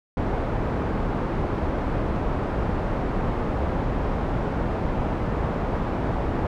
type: low-pass noise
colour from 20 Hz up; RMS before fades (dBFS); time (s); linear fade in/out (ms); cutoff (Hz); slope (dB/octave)
pink; -25; 0.17-6.47; 2; 990; 12
effects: none